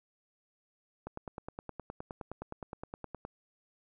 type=click train; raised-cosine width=1 ms; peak=-26 dBFS; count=22; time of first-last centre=1.07-3.251 s; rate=9.63 Hz; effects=none